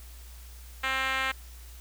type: tone with band-pass filter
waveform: 5% pulse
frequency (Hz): 264.6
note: C4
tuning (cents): +20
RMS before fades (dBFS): -29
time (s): 0.83-1.32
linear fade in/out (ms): 10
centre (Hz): 1800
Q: 0.95
effects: added 60 Hz sine -44 dBFS peak until 1.8 s + white hiss -53 dBFS RMS until 1.8 s